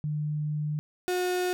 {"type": "tone pair in turn", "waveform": ["sine", "35% pulse"], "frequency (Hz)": [150.4, 362.1], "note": ["D3", "F#4"], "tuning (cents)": [42, -37], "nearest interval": "octave + minor third", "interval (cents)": 1521, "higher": "second", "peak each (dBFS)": [-27, -24], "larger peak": "second", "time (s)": [[0.04, 0.79], [1.08, 1.53]], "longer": "first", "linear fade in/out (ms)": 0, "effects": []}